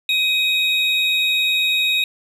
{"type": "tone pair together", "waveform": "triangle", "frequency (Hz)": [2518, 3770], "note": ["D#7", "A#7"], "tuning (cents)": [20, 19], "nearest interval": "perfect fifth", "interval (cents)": 699, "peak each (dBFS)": [-17, -17], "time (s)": [0.09, 2.04], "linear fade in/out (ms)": 2, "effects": []}